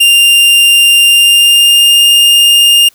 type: tone with pitch glide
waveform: 45% pulse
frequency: 2794 to 2818 Hz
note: F7 to F7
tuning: 0 to +15 cents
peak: -3 dBFS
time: 0-2.89 s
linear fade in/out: 10 ms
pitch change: +15 cents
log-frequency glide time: 1.05-2.06 s
effects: white hiss -47 dBFS RMS until 2.94 s